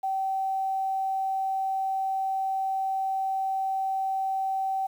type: tone with quantisation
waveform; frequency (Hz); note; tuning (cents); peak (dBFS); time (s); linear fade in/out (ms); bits
sine; 770; G5; -31; -25; 0.03-4.87; 10; 9
effects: none